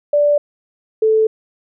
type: tone pair in turn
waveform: sine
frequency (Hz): 585 / 438.3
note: D5 / A4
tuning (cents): -7 / -7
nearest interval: perfect fourth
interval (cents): 500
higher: first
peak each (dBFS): -10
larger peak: neither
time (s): 0.13-0.38 / 1.02-1.27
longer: neither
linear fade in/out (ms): 5
effects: none